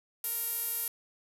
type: tone with band-pass filter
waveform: sawtooth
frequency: 466.2 Hz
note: A#4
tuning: in tune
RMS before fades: -34 dBFS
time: 0.24-0.88 s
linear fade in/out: 2 ms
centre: 12000 Hz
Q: 6.9
effects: none